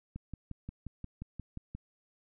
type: click train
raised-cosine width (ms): 5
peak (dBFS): -28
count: 10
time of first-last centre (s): 0.16-1.75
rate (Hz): 5.66
effects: none